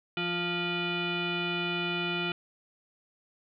sine tone with frequency modulation, 1400 Hz, F6, 4 cents sharp, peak -28 dBFS, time 0.17-2.32 s, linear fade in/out 2 ms, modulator 524 Hz, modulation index 3.5, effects none

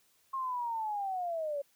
sine linear sweep, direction down, 1079 to 554.4 Hz, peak -32 dBFS, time 0.33-1.62 s, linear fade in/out 10 ms, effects white hiss -69 dBFS RMS until 1.75 s

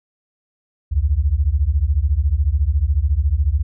sine beating tone pair, 65.41 / 79.41 Hz, C2 / D#2, 0 / +36 cents, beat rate 14 Hz, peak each -17 dBFS, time 0.91-3.63 s, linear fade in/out 20 ms, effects none

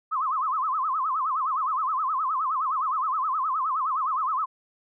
sine tone with vibrato, 1152 Hz, D6, 34 cents flat, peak -23 dBFS, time 0.11-4.46 s, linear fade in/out 20 ms, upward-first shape sine, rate 9.6 Hz, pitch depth 220 cents each way, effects none

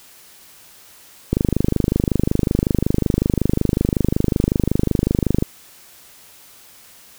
click train, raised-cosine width 3 ms, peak -3 dBFS, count 105, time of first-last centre 1.33-5.424 s, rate 25.4 Hz, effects white hiss -46 dBFS RMS until 7.18 s

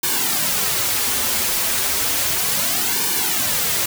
white noise with flanger, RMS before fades -20 dBFS, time 0.03-3.86 s, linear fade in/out 5 ms, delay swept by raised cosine 1.5 to 6.8 ms, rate 0.33 Hz, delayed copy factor -0.8, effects none

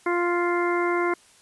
harmonic tone, 349.2 Hz, F4, in tune, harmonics 1 / 2 / 3 / 4 / 5 / 6, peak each -23 / -31 / -28 / -31 / -37 / -31 dBFS, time 0.06-1.14 s, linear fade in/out 5 ms, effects white hiss -55 dBFS RMS until 1.41 s + resampled to 24000 Hz

